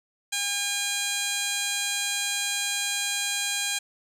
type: tone with band-pass filter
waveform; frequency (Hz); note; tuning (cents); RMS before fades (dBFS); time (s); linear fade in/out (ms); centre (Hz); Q
15% pulse; 810; G#5; -43; -28; 0.32-3.79; 10; 6300; 1.3
effects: none